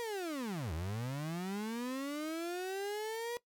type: linear two-way sweep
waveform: 35% pulse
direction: down then up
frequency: 483.2 to 74.7 to 483.2 Hz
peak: -35 dBFS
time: 0-3.37 s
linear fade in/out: 0 ms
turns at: 0.73 s
effects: noise-tail reverb RT60 0.1 s tail -19 dB re dry